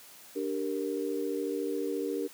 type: chord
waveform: sine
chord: G minor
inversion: second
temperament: equal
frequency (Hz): 293.7 / 392 / 466.2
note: D4 / G4 / Bb4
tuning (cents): 0 / 0 / 0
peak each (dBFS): -34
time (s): 0.35-2.28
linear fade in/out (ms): 20
effects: white hiss -52 dBFS RMS until 2.33 s + high-pass 150 Hz 12 dB/octave